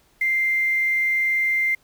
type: tone with quantisation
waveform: sine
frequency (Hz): 2093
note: C7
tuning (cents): 0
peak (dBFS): -18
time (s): 0.21-1.75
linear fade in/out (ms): 5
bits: 7
effects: pink hiss -60 dBFS RMS until 1.83 s